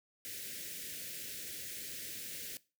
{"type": "band-stop noise", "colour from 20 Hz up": "white", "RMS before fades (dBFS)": -44, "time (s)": [0.25, 2.57], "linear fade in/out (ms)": 0, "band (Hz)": [560, 1600], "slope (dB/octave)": 48, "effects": ["noise-tail reverb RT60 0.3 s tail -19 dB re dry", "high-pass 80 Hz 12 dB/octave"]}